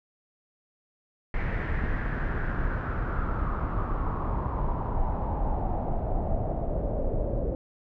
brown noise with low-pass filter sweep, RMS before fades -28 dBFS, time 1.34-7.55 s, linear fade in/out 2 ms, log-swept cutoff 2000 to 540 Hz, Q 4.4, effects none

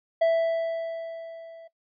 triangle tone with level ramp, 660 Hz, E5, 2 cents sharp, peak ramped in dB -15 to -41 dBFS, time 0.21-1.68 s, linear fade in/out 10 ms, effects noise-tail reverb RT60 0.1 s tail -21 dB re dry + resampled to 11025 Hz

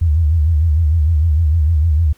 sine tone with vibrato, 79 Hz, D#2, 27 cents sharp, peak -10 dBFS, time 0.01-2.13 s, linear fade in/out 10 ms, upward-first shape sine, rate 6.6 Hz, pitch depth 130 cents each way, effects pink hiss -53 dBFS RMS until 2.17 s

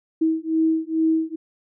sine beating tone pair, 320 / 322.3 Hz, D#4 / E4, +49 / -39 cents, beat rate 2.3 Hz, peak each -21 dBFS, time 0.21-1.36 s, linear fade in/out 10 ms, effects none

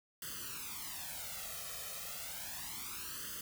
white noise with flanger, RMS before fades -44 dBFS, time 0.22-3.41 s, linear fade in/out 2 ms, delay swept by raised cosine 0.63 to 1.63 ms, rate 0.32 Hz, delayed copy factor +0.95, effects none

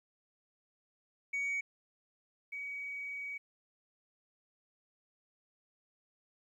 sine tone pair in turn, 2249 / 2262 Hz, C#7 / C#7, +24 / +34 cents, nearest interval unison, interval 10 cents, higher second, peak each -30 / -38 dBFS, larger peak first, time 1.33-1.61 / 2.52-3.38 s, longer second, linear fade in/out 10 ms, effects tanh soft clip ceiling -31 dBFS + 12-bit

